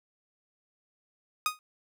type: tone with exponential decay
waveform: sawtooth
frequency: 1244 Hz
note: D#6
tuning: 1 cent flat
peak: -18 dBFS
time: 1.46-1.59 s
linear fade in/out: 1 ms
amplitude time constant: 27 ms
effects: none